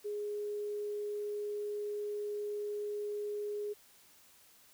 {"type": "tone", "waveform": "sine", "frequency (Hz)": 415.3, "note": "G#4", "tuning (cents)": 0, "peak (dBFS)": -35, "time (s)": [0.04, 3.74], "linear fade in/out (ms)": 20, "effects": ["white hiss -62 dBFS RMS until 4.73 s"]}